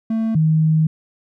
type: tone pair in turn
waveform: triangle / sine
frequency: 223.3 / 157.59 Hz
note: A3 / D#3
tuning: +26 / +22 cents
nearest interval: tritone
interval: 604 cents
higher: first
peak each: -15 / -12 dBFS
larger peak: second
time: 0.1-0.35 / 0.35-0.87 s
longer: second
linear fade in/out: 5 ms
effects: none